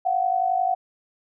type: tone pair together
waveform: sine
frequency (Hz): 698.5 / 749.7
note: F5 / F#5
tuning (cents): 0 / +23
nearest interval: minor second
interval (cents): 123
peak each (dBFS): -24 / -21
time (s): 0.05-0.75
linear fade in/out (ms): 10
effects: none